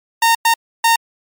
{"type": "tone bursts at uneven times", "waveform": "sawtooth", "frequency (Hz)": 918, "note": "A#5", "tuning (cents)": -27, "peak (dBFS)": -6, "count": 3, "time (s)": [[0.22, 0.35], [0.45, 0.54], [0.84, 0.96]], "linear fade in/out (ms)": 5, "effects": ["MP3 96 kbps"]}